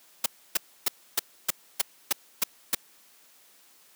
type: noise bursts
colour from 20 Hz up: white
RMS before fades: -23 dBFS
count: 9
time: 0.24-2.749 s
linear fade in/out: 5 ms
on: 21 ms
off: 290 ms
effects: white hiss -58 dBFS RMS until 3.95 s + high-pass 200 Hz 12 dB/octave